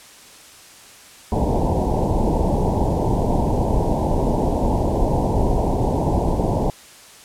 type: low-pass noise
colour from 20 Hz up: pink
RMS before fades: -19 dBFS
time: 1.32-6.7 s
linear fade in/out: 0 ms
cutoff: 960 Hz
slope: 96 dB/octave
effects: white hiss -44 dBFS RMS until 7.24 s + low-pass 10000 Hz 12 dB/octave